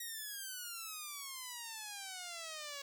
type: exponential sweep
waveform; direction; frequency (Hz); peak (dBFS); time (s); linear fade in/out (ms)
5% pulse; down; 1907 to 554.4; -32; 0-2.82; 5
effects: none